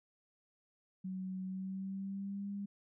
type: tone with pitch glide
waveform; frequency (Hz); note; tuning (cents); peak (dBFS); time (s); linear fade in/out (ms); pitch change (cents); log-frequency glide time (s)
sine; 187.3 to 200.7; F#3 to G3; +21 to +41; -38; 1.04-2.66; 10; +120; 1.45-2.49
effects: none

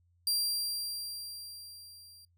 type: tone with level ramp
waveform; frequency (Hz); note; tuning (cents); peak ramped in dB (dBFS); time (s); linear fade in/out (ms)
sawtooth; 4740; D8; +15; -24 to -51; 0.27-2.25; 2
effects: noise-tail reverb RT60 0.1 s tail -22 dB re dry + added 87 Hz sine -66 dBFS peak until 2.37 s

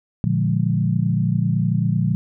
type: chord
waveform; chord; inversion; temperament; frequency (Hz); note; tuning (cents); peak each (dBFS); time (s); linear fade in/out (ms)
sine; Bb dominant seventh; none; equal; 116.54 / 146.83 / 174.61 / 207.7; Bb2 / D3 / F3 / Ab3; 0 / 0 / 0 / 0; -21 / -22 / -21 / -26; 0.24-2.15; 0
effects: none

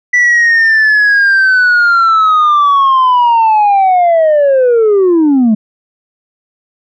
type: linear sweep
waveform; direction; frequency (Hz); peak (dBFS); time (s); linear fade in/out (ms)
sine; down; 1975.5 to 207.7; -3; 0.13-5.55; 10
effects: tanh soft clip ceiling -4 dBFS

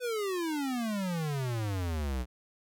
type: exponential sweep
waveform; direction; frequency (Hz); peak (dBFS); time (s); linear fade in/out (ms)
square; down; 506 to 59.3; -31; 0-2.26; 50
effects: none

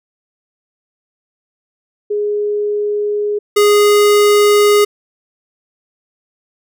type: tone pair in turn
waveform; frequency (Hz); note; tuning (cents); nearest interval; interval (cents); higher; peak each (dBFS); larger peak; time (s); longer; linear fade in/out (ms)
sine / square; 415.3 / 413.7; G#4 / G#4; 0 / -7; unison; 7; first; -14 / -8; second; 2.1-3.39 / 3.56-4.85; neither; 10
effects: none

